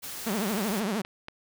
white noise, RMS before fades -38 dBFS, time 0.02-0.81 s, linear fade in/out 20 ms
sawtooth tone with vibrato, 207.7 Hz, G#3, in tune, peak -23 dBFS, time 0.26-1.02 s, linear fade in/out 10 ms, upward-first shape triangle, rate 13 Hz, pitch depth 230 cents each way
click train, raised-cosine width 0.3 ms, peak -22 dBFS, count 4, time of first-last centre 0.58-1.284 s, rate 4.26 Hz
effects none

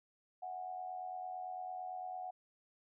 sine tone with amplitude modulation, 736 Hz, F#5, 9 cents flat, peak -38 dBFS, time 0.42-2.31 s, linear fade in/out 10 ms, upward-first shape sine, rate 88.9 Hz, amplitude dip 60%, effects none

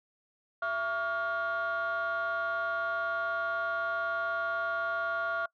sine tone cluster, 669 / 1134 / 1413 Hz, E5 / C#6 / F6, +25 / +39 / +20 cents, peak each -33 / -34 / -30 dBFS, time 0.62-5.46 s, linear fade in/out 5 ms, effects noise-tail reverb RT60 0.1 s tail -24 dB re dry + tanh soft clip ceiling -25 dBFS

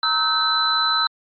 sine tone cluster, 933 / 1292 / 1540 / 4018 Hz, A#5 / E6 / G6 / B7, +1 / -35 / -31 / +29 cents, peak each -28 / -21 / -26 / -20 dBFS, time 0.03-1.07 s, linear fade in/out 2 ms, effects Opus 48 kbps

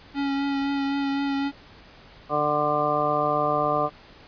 square tone with vibrato, 278.2 Hz, C#4, 6 cents sharp, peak -24 dBFS, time 0.14-1.52 s, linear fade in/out 50 ms, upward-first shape triangle, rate 3.9 Hz, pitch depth 19 cents each way
harmonic tone, 148.7 Hz, D3, 22 cents sharp, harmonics 1 / 2 / 3 / 4 / 5 / 7 / 8, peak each -34 / -32 / -30 / -26 / -27 / -29 / -26 dBFS, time 2.29-3.9 s, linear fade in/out 50 ms
effects pink hiss -49 dBFS RMS until 4.27 s + resampled to 11025 Hz

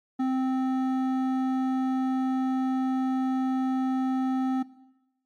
sine tone with hard clipping, 260.8 Hz, C4, 5 cents flat, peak -25 dBFS, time 0.19-4.63 s, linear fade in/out 10 ms, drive 10 dB, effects noise-tail reverb RT60 0.9 s tail -18 dB re dry + MP3 64 kbps

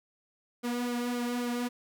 sawtooth tone with flanger, 242.5 Hz, B3, 31 cents flat, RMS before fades -32 dBFS, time 0.63-1.69 s, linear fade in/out 20 ms, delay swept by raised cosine 1.1 to 3 ms, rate 3.7 Hz, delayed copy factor -0.65, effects none

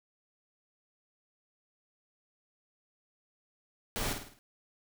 pink noise with echo, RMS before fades -34 dBFS, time 3.96-4.13 s, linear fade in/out 0 ms, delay 52 ms, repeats 5, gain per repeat -6 dB, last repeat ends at 4.39 s, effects none

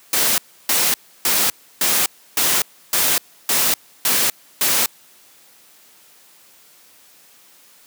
white noise bursts, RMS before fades -17 dBFS, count 9, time 0.13-4.86 s, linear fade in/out 2 ms, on 250 ms, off 310 ms, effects white hiss -50 dBFS RMS until 7.86 s + high-pass 150 Hz 12 dB/octave

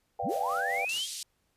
sine chord, G dominant seventh, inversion first, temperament equal, 493.9 / 587.3 / 698.5 / 784 Hz, B4 / D5 / F5 / G5, 0 / 0 / 0 / 0 cents, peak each -38 / -39 / -35 / -33 dBFS, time 0.19-0.85 s, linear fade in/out 5 ms
sine linear sweep, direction up, 40.51 to 3325 Hz, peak -30 dBFS, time 0.22-1.08 s, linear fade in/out 50 ms
white noise with tremolo, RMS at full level -46 dBFS, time 0.28-1.03 s, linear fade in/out 50 ms, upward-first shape sine, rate 4.7 Hz, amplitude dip 45%
pink band-pass noise, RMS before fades -39 dBFS, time 0.89-1.23 s, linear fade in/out 2 ms, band 3600 to 10000 Hz, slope 24 dB/octave
effects pink hiss -74 dBFS RMS until 1.56 s + resampled to 32000 Hz

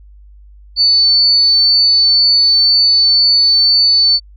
sine tone, 4499 Hz, C#8, 25 cents sharp, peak -7 dBFS, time 0.76-4.2 s, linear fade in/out 50 ms, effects added 50 Hz sine -37 dBFS peak until 4.36 s

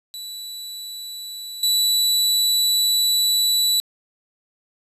sawtooth tone with level steps, 3951 Hz, B7, in tune, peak -28 / -13 dBFS, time 0.14-3.8 s, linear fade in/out 0 ms, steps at 1.63 s, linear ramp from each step 2 ms, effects resampled to 32000 Hz + 9-bit

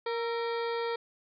harmonic tone with a mistuned harmonic, 466.2 Hz, A#4, in tune, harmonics 1 / 2 / 3 / 4 / 5 / 7 / 8 / 9 / 10, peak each -31 / -37 / -41 / -43 / -45 / -48 / -49 / -50 / -51 dBFS, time 0.06-0.96 s, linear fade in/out 5 ms, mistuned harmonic 3, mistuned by -63 cents, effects none

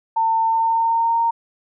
sine tone with pitch glide, 900 to 923.7 Hz, A5 to A#5, +39 to -16 cents, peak -15 dBFS, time 0.16-1.31 s, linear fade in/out 10 ms, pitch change +45 cents, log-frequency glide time 0.42-1.19 s, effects none

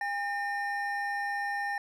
triangle tone pair together, 809 / 1816.1 Hz, G#5 / A#6, -46 / -46 cents, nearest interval octave + major second, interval 1400 cents, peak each -31 / -31 dBFS, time 0.01-1.78 s, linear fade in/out 2 ms, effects none

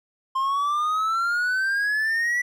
triangle exponential sweep, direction up, 1052 to 1971 Hz, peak -19 dBFS, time 0.35-2.42 s, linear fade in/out 10 ms, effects none

